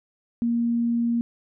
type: tone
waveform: sine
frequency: 234.8 Hz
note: A#3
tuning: 13 cents sharp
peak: -20 dBFS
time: 0.42-1.21 s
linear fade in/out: 0 ms
effects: none